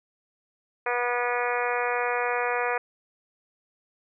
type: harmonic tone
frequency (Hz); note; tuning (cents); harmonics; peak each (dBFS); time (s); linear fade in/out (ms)
243.3; B3; -26; 2 / 3 / 4 / 5 / 6 / 7 / 8 / 9 / 10; -29 / -31 / -32 / -33 / -34 / -34 / -35 / -36 / -36; 0.86-2.78; 5
effects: none

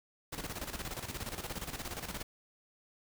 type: noise with tremolo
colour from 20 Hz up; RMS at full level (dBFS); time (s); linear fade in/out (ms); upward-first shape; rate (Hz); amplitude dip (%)
pink; -39; 0.32-2.23; 10; square; 17; 65
effects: none

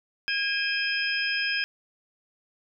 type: tone cluster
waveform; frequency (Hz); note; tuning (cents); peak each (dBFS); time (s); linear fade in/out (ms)
sine; 1632 / 2412 / 2572 / 3187 / 5070; G#6 / D7 / E7 / G7 / D#8; -31 / +46 / -43 / +28 / +32; -28 / -34 / -32 / -33 / -31; 0.28-1.64; 0
effects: none

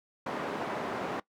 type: band-pass noise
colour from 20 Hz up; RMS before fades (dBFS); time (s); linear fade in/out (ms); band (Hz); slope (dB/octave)
white; -35; 0.26-1.2; 5; 180 to 950; 12
effects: noise-tail reverb RT60 0.1 s tail -20 dB re dry

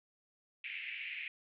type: band-pass noise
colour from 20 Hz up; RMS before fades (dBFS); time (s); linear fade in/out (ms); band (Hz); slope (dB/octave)
pink; -43; 0.64-1.28; 2; 2100 to 2700; 48
effects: none

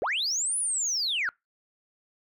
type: linear two-way sweep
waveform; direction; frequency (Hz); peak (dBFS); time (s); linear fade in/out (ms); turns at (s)
sine; up then down; 349.2 to 10120 to 1341; -24; 0.02-1.29; 0; 0.58
effects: noise-tail reverb RT60 0.2 s tail -26 dB re dry + tanh soft clip ceiling -22 dBFS

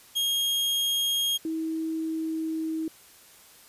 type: tone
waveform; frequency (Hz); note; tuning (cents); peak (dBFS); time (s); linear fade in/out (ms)
40% pulse; 3255; G#7; -36; -23; 0.15-1.38; 20
type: tone with pitch glide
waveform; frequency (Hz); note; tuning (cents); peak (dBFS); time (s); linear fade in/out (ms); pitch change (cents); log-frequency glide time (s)
sine; 321.3 to 319.3; E4 to D#4; -44 to +45; -27; 1.45-2.88; 2; -11; 1.84-2.69
effects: white hiss -53 dBFS RMS until 3.68 s + resampled to 32000 Hz

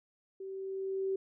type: tone with level ramp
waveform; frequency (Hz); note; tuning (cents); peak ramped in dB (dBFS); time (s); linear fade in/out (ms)
sine; 385; G4; -31; -40 to -29; 0.4-1.16; 5
effects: none

